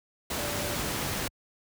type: tone in noise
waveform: sine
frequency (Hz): 583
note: D5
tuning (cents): -13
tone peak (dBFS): -38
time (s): 0.38-0.76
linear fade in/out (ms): 5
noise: pink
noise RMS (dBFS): -31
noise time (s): 0.3-1.28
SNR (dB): -10
effects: high-pass 60 Hz 12 dB/octave